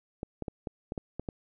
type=clicks; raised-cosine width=2 ms; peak=-21 dBFS; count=8; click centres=0.231 / 0.423 / 0.482 / 0.672 / 0.921 / 0.978 / 1.196 / 1.288 s; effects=none